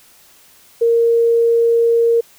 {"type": "tone", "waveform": "sine", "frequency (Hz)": 464.5, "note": "A#4", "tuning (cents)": -6, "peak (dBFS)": -10, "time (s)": [0.81, 2.21], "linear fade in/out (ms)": 10, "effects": ["white hiss -48 dBFS RMS until 2.38 s"]}